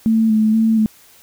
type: tone with vibrato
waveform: sine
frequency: 220 Hz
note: A3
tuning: in tune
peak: -11 dBFS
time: 0.06-0.86 s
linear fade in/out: 0 ms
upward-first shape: square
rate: 2.1 Hz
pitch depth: 24 cents each way
effects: white hiss -48 dBFS RMS until 1.22 s